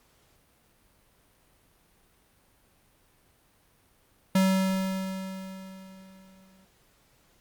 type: tone with exponential decay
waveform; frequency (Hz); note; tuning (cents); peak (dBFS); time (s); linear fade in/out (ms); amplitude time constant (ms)
square; 190; F#3; +46; -19; 4.35-6.65; 5; 500
effects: pink hiss -64 dBFS RMS until 7.4 s + Opus 48 kbps